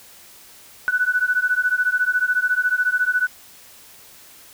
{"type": "beating tone pair", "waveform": "sine", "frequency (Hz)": [1481, 1495], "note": ["F#6", "F#6"], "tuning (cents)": [1, 17], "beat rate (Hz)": 14, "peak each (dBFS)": -20, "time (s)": [0.88, 3.27], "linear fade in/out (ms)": 0, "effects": ["white hiss -46 dBFS RMS until 4.53 s"]}